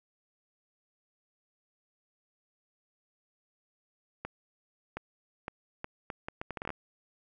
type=accelerating click train; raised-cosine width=0.5 ms; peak=-21 dBFS; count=14; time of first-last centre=4.25-6.704 s; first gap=720 ms; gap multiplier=0.71; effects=none